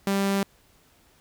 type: tone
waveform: sawtooth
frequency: 197.1 Hz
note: G3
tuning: 10 cents sharp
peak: -18 dBFS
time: 0.07-0.43 s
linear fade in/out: 2 ms
effects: pink hiss -60 dBFS RMS until 1.2 s